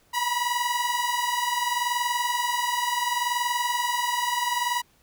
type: tone pair together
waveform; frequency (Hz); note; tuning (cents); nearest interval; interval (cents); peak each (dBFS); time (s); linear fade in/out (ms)
sawtooth; 960 / 980.7; B5 / B5; -49 / -12; unison; 37; -23; 0.13-4.82; 20
effects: pink hiss -62 dBFS RMS until 5.02 s